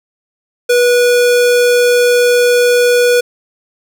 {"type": "tone", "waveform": "square", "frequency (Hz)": 487.2, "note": "B4", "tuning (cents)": -24, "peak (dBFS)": -8, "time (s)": [0.69, 3.21], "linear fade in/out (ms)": 10, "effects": []}